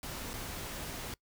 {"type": "noise with dropouts", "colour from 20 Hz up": "pink", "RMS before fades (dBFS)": -41, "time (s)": [0.03, 1.14], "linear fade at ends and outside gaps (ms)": 1, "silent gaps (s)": [0.333, 0.338], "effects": ["noise-tail reverb RT60 0.1 s tail -23 dB re dry"]}